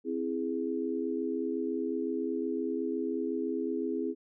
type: chord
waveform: sine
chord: C augmented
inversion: none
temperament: equal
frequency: 261.6 / 329.6 / 415.3 Hz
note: C4 / E4 / G#4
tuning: 0 / 0 / 0 cents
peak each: -34 dBFS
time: 0.04-4.15 s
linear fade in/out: 50 ms
effects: none